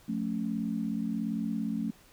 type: chord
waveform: sine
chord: F augmented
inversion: none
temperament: equal with one note detuned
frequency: 178.8 / 220 / 277.2 Hz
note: F3 / A3 / C#4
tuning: +41 / 0 / 0 cents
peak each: -36 / -31 / -36 dBFS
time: 0.08-1.91 s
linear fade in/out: 10 ms
effects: pink hiss -59 dBFS RMS until 2.12 s